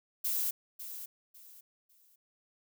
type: noise with echo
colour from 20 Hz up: violet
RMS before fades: -32 dBFS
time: 0.24-0.51 s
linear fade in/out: 10 ms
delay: 550 ms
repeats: 3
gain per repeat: -11 dB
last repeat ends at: 2.16 s
effects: none